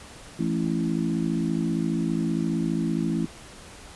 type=harmonic tone with a mistuned harmonic; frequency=55 Hz; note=A1; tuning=in tune; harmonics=3 / 4 / 5 / 6; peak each=-27 / -28 / -29 / -30 dBFS; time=0.39-3.26 s; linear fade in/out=5 ms; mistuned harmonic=3; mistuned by=+36 cents; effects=pink hiss -45 dBFS RMS until 3.95 s + resampled to 24000 Hz